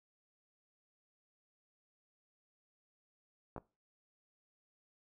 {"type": "clicks", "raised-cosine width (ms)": 1, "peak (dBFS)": -29, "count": 2, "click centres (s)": [3.563, 3.58], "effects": ["noise-tail reverb RT60 0.3 s tail -21 dB re dry"]}